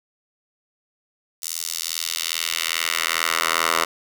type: tone with high-pass filter sweep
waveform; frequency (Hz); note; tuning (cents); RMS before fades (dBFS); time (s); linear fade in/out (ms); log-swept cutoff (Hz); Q
10% pulse; 82.41; E2; 0; -24; 1.42-3.85; 10; 6600 to 960; 1.1
effects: none